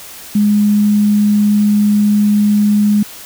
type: tone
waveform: sine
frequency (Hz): 207.7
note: G#3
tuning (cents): 0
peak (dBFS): -8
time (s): 0.35-3.03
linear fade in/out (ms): 5
effects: white hiss -33 dBFS RMS until 3.25 s